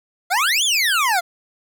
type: exponential two-way sweep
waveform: 25% pulse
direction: up then down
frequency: 668 to 3574 to 668 Hz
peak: -12 dBFS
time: 0.3-1.21 s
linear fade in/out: 20 ms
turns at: 0.64 s
effects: none